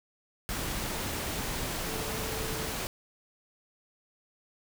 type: tone in noise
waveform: sine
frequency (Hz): 441.6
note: A4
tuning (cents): +6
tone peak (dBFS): -40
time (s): 1.87-2.72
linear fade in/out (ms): 0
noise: pink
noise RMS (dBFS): -34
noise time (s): 0.49-2.87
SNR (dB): -9
effects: none